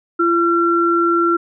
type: tone pair together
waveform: sine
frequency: 340 / 1360 Hz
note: F4 / F6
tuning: -46 / -46 cents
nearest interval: 2 octaves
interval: 2400 cents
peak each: -15 dBFS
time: 0.19-1.37 s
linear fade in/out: 10 ms
effects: none